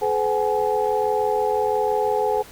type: tone cluster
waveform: sine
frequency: 426.7 / 508 / 760 / 846 Hz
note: G#4 / B4 / F#5 / G#5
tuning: +47 / +49 / +46 / +32 cents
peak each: -22 / -24 / -27 / -23 dBFS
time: 0.01-2.43 s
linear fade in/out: 20 ms
effects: tanh soft clip ceiling -8 dBFS + pink hiss -44 dBFS RMS until 2.51 s